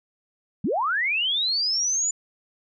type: linear sweep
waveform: sine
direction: up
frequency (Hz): 146.83 to 7060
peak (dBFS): -21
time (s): 0.64-2.11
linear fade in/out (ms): 5
effects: none